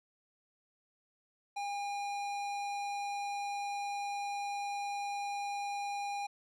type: tone with hard clipping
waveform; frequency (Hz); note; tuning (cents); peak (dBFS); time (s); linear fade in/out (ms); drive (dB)
sine; 809; G#5; -46; -37; 1.56-6.27; 10; 15
effects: none